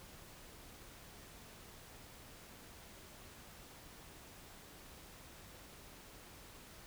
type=silence; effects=pink hiss -56 dBFS RMS until 6.86 s